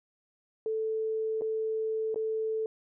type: tone with dropouts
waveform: sine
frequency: 440 Hz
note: A4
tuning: in tune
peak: -28 dBFS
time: 0.66-2.66 s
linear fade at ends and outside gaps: 1 ms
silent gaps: 1.411-1.419 / 2.144-2.159 s
effects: none